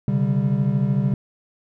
triangle chord, C suspended second, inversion none, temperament equal with one note detuned, 130.81 / 144.06 / 196 Hz, C3 / D3 / G3, 0 / -33 / 0 cents, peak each -20 dBFS, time 0.08-1.14 s, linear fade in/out 2 ms, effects none

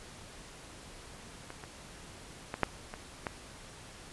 clicks, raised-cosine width 0.5 ms, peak -27 / -29 / -20 / -10 / -25 / -18 dBFS, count 6, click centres 1.504 / 1.638 / 2.541 / 2.633 / 2.939 / 3.268 s, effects pink hiss -50 dBFS RMS until 4.12 s + resampled to 24000 Hz

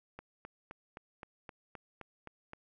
click train, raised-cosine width 0.5 ms, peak -30 dBFS, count 10, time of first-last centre 0.19-2.534 s, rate 3.84 Hz, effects none

